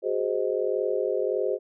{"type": "chord", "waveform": "sine", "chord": "Ab dominant seventh", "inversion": "third", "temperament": "just", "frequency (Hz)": [373.8, 415.3, 519.1, 623], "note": ["Gb4", "Ab4", "C5", "Eb5"], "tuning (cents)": [18, 0, -14, 2], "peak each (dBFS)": [-29, -28, -28, -32], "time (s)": [0.02, 1.59], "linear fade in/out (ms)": 50, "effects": []}